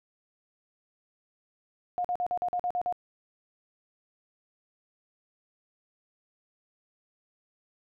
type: tone bursts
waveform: sine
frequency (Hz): 715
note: F5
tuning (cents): +41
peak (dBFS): -26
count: 9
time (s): 1.98-2.925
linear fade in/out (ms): 0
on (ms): 65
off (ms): 45
effects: none